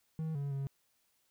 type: tone with pitch steps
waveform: triangle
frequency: 159.2 / 141.2 / 137.6 Hz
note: D#3 / C#3 / C#3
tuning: +40 / +32 / -12 cents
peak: -32 dBFS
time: 0.19-0.67 s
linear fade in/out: 0 ms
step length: 160 ms
effects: white hiss -75 dBFS RMS until 1.3 s